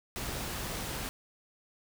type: noise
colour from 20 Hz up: pink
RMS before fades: -37 dBFS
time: 0.16-1.09 s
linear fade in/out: 0 ms
effects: none